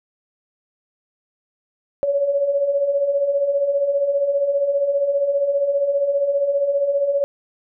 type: beating tone pair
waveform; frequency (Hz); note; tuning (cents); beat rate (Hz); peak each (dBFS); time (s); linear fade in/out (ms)
sine; 550 / 565; C#5 / C#5; -14 / +33; 15; -25 / -17; 2.03-7.24; 0
effects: none